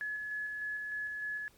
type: tone with tremolo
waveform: sine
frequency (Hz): 1702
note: G#6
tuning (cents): +42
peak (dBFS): -34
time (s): 0.01-1.48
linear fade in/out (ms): 0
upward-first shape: square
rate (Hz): 3.3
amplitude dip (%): 25
effects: pink hiss -64 dBFS RMS until 1.57 s + MP3 96 kbps